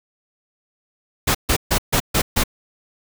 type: noise bursts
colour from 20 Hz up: pink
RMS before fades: -17 dBFS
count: 6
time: 1.27-2.438 s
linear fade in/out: 10 ms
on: 78 ms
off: 140 ms
effects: none